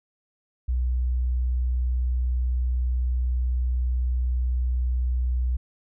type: tone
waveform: sine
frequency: 62 Hz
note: B1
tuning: 7 cents sharp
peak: -21 dBFS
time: 0.68-5.57 s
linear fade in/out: 10 ms
effects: none